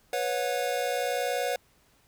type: chord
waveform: square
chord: B suspended second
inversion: none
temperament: equal with one note detuned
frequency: 493.9 / 554.4 / 723.5 Hz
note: B4 / C#5 / F#5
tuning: 0 / 0 / -39 cents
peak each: -32 dBFS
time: 0.13-1.56 s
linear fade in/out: 2 ms
effects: pink hiss -64 dBFS RMS until 2.07 s